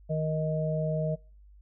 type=harmonic tone; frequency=156.3 Hz; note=D#3; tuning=8 cents sharp; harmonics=1 / 3 / 4; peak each=-28 / -36 / -31 dBFS; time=0.09-1.16 s; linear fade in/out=20 ms; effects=noise-tail reverb RT60 0.4 s tail -26 dB re dry + added 50 Hz sine -51 dBFS peak until 1.61 s